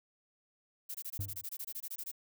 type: noise bursts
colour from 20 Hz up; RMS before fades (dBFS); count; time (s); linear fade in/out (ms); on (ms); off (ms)
violet; -41; 16; 0.89-2.116; 10; 56; 22
type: tone with exponential decay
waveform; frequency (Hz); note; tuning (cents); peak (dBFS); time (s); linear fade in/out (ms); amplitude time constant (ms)
triangle; 98; G2; 0; -31; 1.19-1.48; 5; 61
effects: none